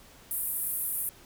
white band-pass noise, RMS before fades -32 dBFS, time 0.31-1.09 s, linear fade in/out 0 ms, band 9600 to 15000 Hz, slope 48 dB/octave, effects pink hiss -54 dBFS RMS until 1.25 s

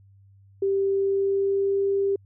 sine tone with pitch glide, 392 to 395.2 Hz, G4 to G4, 0 to +14 cents, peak -20 dBFS, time 0.62-2.16 s, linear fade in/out 5 ms, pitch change +14 cents, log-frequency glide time 0.91-1.85 s, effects added 98 Hz sine -51 dBFS peak until 2.25 s

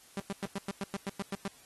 sawtooth tone bursts, 197.4 Hz, G3, 12 cents sharp, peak -29 dBFS, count 11, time 0.17-1.479 s, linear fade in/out 2 ms, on 29 ms, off 99 ms, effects white hiss -58 dBFS RMS until 1.65 s + AAC 32 kbps

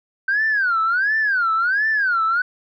sine tone with vibrato, 1525 Hz, G6, 48 cents flat, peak -15 dBFS, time 0.28-2.42 s, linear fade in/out 5 ms, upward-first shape sine, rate 1.4 Hz, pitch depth 260 cents each way, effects tanh soft clip ceiling -12 dBFS

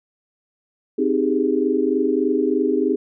sine chord, Ab major seventh, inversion first, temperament equal, 261.6 / 311.1 / 392 / 415.3 Hz, C4 / Eb4 / G4 / Ab4, 0 / 0 / 0 / 0 cents, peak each -22 dBFS, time 0.98-2.96 s, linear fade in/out 10 ms, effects none

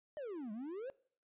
triangle exponential two-way sweep, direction down then up, 629 to 203.1 to 564 Hz, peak -39 dBFS, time 0.17-0.9 s, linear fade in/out 0 ms, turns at 0.52 s, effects noise-tail reverb RT60 0.5 s tail -22 dB re dry + resampled to 8000 Hz

